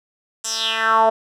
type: tone with band-pass filter sweep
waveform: 10% pulse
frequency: 223.3 Hz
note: A3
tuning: 26 cents sharp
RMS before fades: -18 dBFS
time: 0.44-1.1 s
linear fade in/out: 10 ms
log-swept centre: 7500 to 660 Hz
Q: 4.1
effects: none